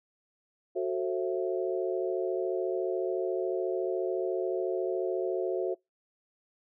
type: chord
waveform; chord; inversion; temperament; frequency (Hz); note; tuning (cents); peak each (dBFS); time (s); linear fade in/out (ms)
sine; F# half-diminished seventh; none; just; 370 / 444 / 532.8 / 666; F#4 / A4 / C5 / E5; 0 / +16 / +31 / +18; -30 / -35 / -35 / -36; 0.75-5.75; 20
effects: noise-tail reverb RT60 0.2 s tail -26 dB re dry